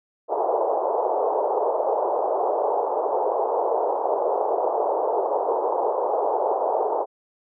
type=band-pass noise; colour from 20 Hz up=pink; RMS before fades=-23 dBFS; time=0.28-7.06 s; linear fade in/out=50 ms; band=410 to 940 Hz; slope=48 dB/octave; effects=none